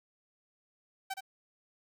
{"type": "tone with echo", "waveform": "sawtooth", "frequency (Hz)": 770, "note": "G5", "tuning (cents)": -31, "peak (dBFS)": -30, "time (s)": [1.1, 1.14], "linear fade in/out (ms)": 10, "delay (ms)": 68, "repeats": 1, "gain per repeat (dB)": -6, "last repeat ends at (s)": 1.208, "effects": []}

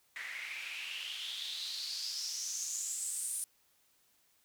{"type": "noise with band-pass filter sweep", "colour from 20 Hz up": "white", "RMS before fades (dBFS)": -40, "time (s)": [0.16, 3.44], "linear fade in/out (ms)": 0, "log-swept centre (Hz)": [1900, 9600], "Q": 6.1, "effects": ["white hiss -71 dBFS RMS until 4.44 s"]}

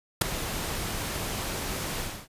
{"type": "noise with ADSR envelope", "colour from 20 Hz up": "pink", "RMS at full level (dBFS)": -17, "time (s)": [0.21, 2.28], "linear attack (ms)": 8, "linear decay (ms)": 6, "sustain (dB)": -15, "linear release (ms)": 280, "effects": ["resampled to 32000 Hz"]}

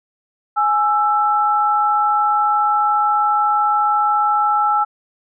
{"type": "tone pair together", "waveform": "sine", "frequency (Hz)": [836, 1327.1], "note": ["G#5", "E6"], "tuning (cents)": [11, 11], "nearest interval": "minor sixth", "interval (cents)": 800, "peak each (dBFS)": -16, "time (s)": [0.56, 4.85], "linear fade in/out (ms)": 20, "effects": []}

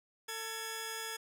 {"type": "tone pair together", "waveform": "10% pulse", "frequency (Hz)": [447.1, 1688], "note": ["A4", "G#6"], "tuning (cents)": [28, 28], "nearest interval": "octave + major seventh", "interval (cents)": 2300, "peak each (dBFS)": [-34, -32], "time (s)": [0.28, 1.17], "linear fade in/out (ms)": 10, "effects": []}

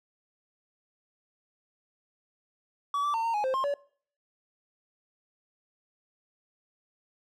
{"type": "tone with pitch steps", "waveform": "triangle", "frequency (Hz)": [1141, 1165, 907, 918, 835, 523, 1062, 570], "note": ["C#6", "D6", "A#5", "A#5", "G#5", "C5", "C6", "C#5"], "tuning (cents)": [50, -14, -48, -27, 9, -1, 25, 48], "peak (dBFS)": -24, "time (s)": [2.94, 3.74], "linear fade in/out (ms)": 2, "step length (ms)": 100, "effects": ["noise-tail reverb RT60 0.5 s tail -22 dB re dry"]}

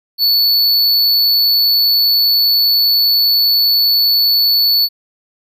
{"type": "tone", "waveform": "square", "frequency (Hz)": 4445, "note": "C#8", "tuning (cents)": 4, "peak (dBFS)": -10, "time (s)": [0.18, 4.89], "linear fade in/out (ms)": 50, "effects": []}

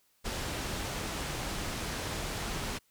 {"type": "low-pass noise", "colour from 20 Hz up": "pink", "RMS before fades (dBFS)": -36, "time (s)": [0.24, 2.79], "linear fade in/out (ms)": 20, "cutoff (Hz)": 9000, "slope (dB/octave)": 12, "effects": ["white hiss -70 dBFS RMS until 2.9 s"]}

